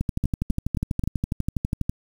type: two click trains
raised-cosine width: 5 ms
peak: -11 / -11 dBFS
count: 4 / 24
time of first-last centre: 0.24-1.038 / 0.01-1.895 s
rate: 3.76 / 12.2 Hz
effects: 7-bit